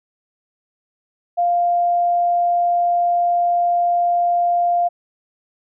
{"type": "tone", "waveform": "sine", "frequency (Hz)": 698.5, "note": "F5", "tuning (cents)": 0, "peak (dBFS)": -14, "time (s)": [1.37, 4.89], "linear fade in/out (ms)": 20, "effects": []}